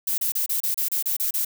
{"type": "noise bursts", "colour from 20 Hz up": "violet", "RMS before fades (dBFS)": -24, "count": 10, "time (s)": [0.07, 1.449], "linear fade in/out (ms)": 5, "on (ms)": 110, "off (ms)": 31, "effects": []}